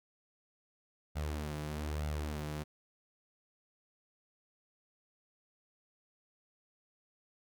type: tone with flanger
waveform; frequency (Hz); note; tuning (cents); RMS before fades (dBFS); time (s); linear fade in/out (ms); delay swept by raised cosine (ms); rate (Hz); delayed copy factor
sawtooth; 75.2; D2; +42; -38; 1.15-2.64; 20; 1.4 to 6.1; 1.1; +0.55
effects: none